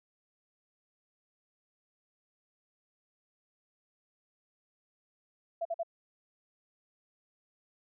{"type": "tone bursts", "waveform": "sine", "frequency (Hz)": 671, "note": "E5", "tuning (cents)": 31, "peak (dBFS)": -30, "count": 3, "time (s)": [5.61, 5.833], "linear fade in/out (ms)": 10, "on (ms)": 43, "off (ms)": 47, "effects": []}